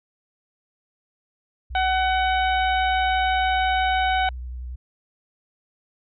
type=tone with vibrato; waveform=sine; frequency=62 Hz; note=B1; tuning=7 cents sharp; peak=-30 dBFS; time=1.7-4.76 s; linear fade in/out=10 ms; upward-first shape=sine; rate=11 Hz; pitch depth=30 cents each way
type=harmonic tone; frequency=751 Hz; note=F#5; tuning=26 cents sharp; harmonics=1 / 2 / 3 / 4 / 5; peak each=-20 / -26 / -30 / -32 / -34 dBFS; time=1.75-4.29 s; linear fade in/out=2 ms
effects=none